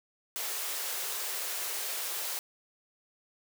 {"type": "high-pass noise", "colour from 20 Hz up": "white", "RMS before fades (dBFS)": -35, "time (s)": [0.36, 2.39], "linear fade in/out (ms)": 0, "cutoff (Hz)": 370, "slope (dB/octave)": 48, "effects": []}